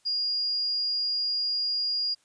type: tone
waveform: sine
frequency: 4844 Hz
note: D#8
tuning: 47 cents flat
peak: -25 dBFS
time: 0.05-2.15 s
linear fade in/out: 20 ms
effects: white hiss -66 dBFS RMS until 2.24 s + resampled to 22050 Hz